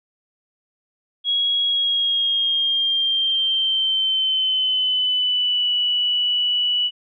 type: tone with pitch glide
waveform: sine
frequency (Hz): 3314 to 2952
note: G#7 to F#7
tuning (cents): -4 to -5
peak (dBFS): -17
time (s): 1.24-6.91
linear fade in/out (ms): 50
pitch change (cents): -201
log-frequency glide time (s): 1.65-5.71
effects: none